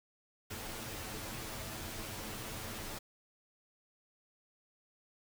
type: noise with comb filter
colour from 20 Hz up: pink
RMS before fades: -43 dBFS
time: 0.5-2.99 s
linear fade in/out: 10 ms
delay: 9.2 ms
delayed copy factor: +0.65
effects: none